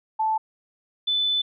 sine tone pair in turn, 876 / 3504 Hz, A5 / A7, -8 / -8 cents, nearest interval 2 octaves, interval 2400 cents, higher second, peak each -20 dBFS, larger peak neither, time 0.19-0.38 / 1.07-1.42 s, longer second, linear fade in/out 10 ms, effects none

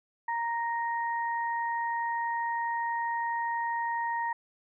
sine tone pair together, 932.3 / 1864.6 Hz, A#5 / A#6, 0 / 0 cents, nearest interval octave, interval 1200 cents, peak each -29 / -35 dBFS, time 0.28-4.33 s, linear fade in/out 5 ms, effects none

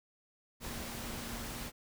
sine tone in noise, 233.1 Hz, A#3, in tune, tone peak -49 dBFS, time 0.6-1.72 s, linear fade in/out 50 ms, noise pink, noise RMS -42 dBFS, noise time 0.6-1.72 s, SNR -10 dB, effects none

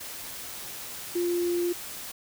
sine tone in noise, 349.2 Hz, F4, in tune, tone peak -24 dBFS, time 1.15-1.73 s, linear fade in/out 10 ms, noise white, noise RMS -39 dBFS, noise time 0-2.12 s, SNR +12 dB, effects none

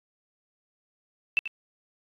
sine tone with echo, 2654 Hz, E7, 11 cents sharp, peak -19 dBFS, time 1.37-1.39 s, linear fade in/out 0 ms, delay 86 ms, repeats 1, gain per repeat -11 dB, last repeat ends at 1.476 s, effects AAC 32 kbps

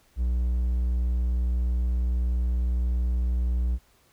triangle tone, 60.8 Hz, B1, 26 cents flat, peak -20 dBFS, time 0.16-3.79 s, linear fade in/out 50 ms, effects pink hiss -62 dBFS RMS until 4.12 s

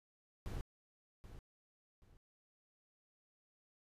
brown noise with echo, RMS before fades -42 dBFS, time 0.46-0.61 s, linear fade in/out 0 ms, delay 780 ms, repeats 2, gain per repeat -11 dB, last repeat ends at 2.17 s, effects resampled to 32000 Hz

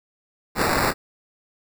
violet noise with sample-and-hold, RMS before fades -21 dBFS, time 0.55-0.94 s, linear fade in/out 50 ms, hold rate 3150 Hz, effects none

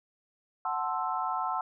sine chord, F# half-diminished seventh, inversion none, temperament equal, 740 / 880 / 1046.5 / 1318.5 Hz, F#5 / A5 / C6 / E6, 0 / 0 / 0 / 0 cents, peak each -34 dBFS, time 0.65-1.61 s, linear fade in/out 2 ms, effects none

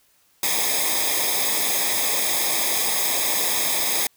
white noise with comb filter, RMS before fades -22 dBFS, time 0.43-4.07 s, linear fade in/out 2 ms, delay 0.69 ms, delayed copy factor -0.95, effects white hiss -61 dBFS RMS until 4.16 s

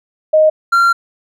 sine / triangle tone pair in turn, 622.3 / 1377.8 Hz, D#5 / F6, 0 / -24 cents, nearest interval octave + major second, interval 1376 cents, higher second, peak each -6 dBFS, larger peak neither, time 0.33-0.5 / 0.72-0.93 s, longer second, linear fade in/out 10 ms, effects none

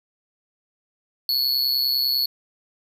square tone with amplitude modulation, 4400 Hz, C#8, 14 cents flat, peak -16 dBFS, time 1.29-2.26 s, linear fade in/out 2 ms, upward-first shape sine, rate 130 Hz, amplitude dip 85%, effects none

